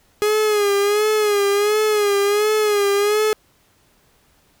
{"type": "tone with vibrato", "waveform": "45% pulse", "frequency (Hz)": 415.3, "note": "G#4", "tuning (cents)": 0, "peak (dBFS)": -15, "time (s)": [0.22, 3.33], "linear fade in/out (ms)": 0, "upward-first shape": "sine", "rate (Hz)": 1.4, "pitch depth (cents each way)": 64, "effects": ["pink hiss -58 dBFS RMS until 4.6 s"]}